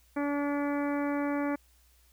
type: harmonic tone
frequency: 287.2 Hz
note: D4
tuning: 39 cents flat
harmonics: 1 / 2 / 3 / 4 / 5 / 6 / 7 / 8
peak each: -29 / -35 / -39 / -41 / -43 / -45 / -46 / -47 dBFS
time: 0.16-1.56 s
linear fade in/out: 10 ms
effects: added 60 Hz sine -62 dBFS peak until 2.12 s + white hiss -66 dBFS RMS until 2.12 s